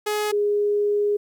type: tone pair in turn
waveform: sawtooth / sine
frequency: 420.9 / 412.7 Hz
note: G#4 / G#4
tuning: +23 / -11 cents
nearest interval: unison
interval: 34 cents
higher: first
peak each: -18 dBFS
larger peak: neither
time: 0.06-0.32 / 0.32-1.17 s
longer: second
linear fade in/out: 10 ms
effects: 10-bit